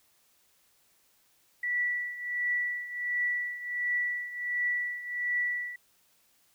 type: tone with tremolo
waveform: sine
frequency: 1955 Hz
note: B6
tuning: 18 cents flat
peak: -25 dBFS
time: 1.63-5.76 s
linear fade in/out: 5 ms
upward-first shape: triangle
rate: 1.4 Hz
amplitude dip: 80%
effects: white hiss -67 dBFS RMS until 6.54 s